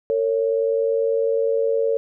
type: tone pair together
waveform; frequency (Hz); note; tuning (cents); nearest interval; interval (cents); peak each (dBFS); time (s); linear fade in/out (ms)
sine; 454.7 / 554.4; A#4 / C#5; -43 / 0; minor third; 343; -19 / -22; 0.1-1.97; 0
effects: none